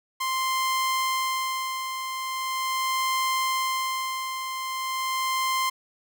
sawtooth tone with tremolo, 1046.5 Hz, C6, in tune, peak -19 dBFS, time 0.2-5.7 s, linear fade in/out 10 ms, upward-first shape sine, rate 0.41 Hz, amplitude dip 55%, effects none

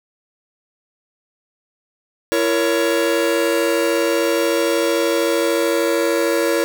45% pulse chord, A# diminished, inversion second, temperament just, 335.6 / 466.2 / 559.4 Hz, E4 / A#4 / C#5, +31 / 0 / +16 cents, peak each -20 dBFS, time 2.32-6.64 s, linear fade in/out 0 ms, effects none

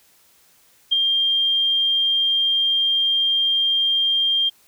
sine tone with ADSR envelope, 3196 Hz, G7, 33 cents sharp, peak -12 dBFS, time 0.91-4.5 s, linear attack 18 ms, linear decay 12 ms, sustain -4 dB, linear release 18 ms, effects white hiss -56 dBFS RMS until 4.67 s

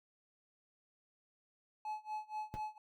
triangle tone with tremolo, 856 Hz, A5, 48 cents flat, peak -35 dBFS, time 1.85-2.78 s, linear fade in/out 2 ms, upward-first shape sine, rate 4.2 Hz, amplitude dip 95%
brown noise with exponential decay, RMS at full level -39 dBFS, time 2.54-2.62 s, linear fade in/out 0 ms, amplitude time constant 17 ms
effects none

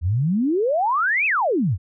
sine exponential two-way sweep, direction up then down, 77.78 to 2654 to 77.78 Hz, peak -17 dBFS, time 0.01-1.78 s, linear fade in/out 50 ms, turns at 1.26 s, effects none

